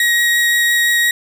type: tone with vibrato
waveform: 35% pulse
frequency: 1894 Hz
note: A#6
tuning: 27 cents sharp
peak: -10 dBFS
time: 0-1.11 s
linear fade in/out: 2 ms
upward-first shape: triangle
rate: 5.8 Hz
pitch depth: 8 cents each way
effects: none